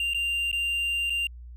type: tone with dropouts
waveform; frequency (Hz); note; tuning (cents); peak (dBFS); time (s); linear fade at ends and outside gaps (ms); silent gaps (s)
triangle; 2785; F7; -5; -23; 0-1.27; 2; 0.136-0.145 / 0.515-0.528 / 1.098-1.103
effects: added 60 Hz sine -40 dBFS peak until 1.56 s